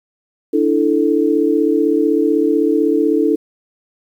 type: chord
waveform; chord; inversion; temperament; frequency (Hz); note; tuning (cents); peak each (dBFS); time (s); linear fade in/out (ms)
sine; D suspended second; none; equal; 293.7 / 329.6 / 440; D4 / E4 / A4; 0 / 0 / 0; -16; 0.53-3.36; 10
effects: 8-bit